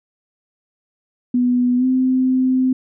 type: tone with pitch glide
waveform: sine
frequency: 246.9 to 258 Hz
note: B3 to C4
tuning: 0 to -24 cents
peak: -13 dBFS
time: 1.34-2.73 s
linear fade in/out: 5 ms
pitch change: +76 cents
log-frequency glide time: 1.77-1.85 s
effects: none